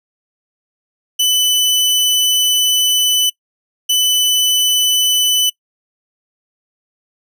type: tone pair in turn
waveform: sawtooth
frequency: 2997 / 2997 Hz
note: F#7 / F#7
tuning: +22 / +22 cents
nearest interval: unison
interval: 0 cents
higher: neither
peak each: -8 dBFS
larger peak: neither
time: 1.19-3.3 / 3.89-5.5 s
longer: first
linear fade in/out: 10 ms
effects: noise-tail reverb RT60 0.1 s tail -23 dB re dry